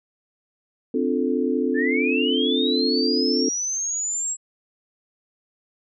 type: chord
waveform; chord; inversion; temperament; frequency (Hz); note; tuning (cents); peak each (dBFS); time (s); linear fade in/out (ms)
sine; D minor seventh; third; equal with one note detuned; 258.3 / 293.7 / 349.2 / 440; C4 / D4 / F4 / A4; -22 / 0 / 0 / 0; -23 / -26 / -27 / -25; 0.94-3.49; 5
type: linear sweep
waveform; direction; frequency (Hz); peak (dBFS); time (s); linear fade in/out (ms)
sine; up; 1700 to 7690; -23; 1.74-4.37; 50
effects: none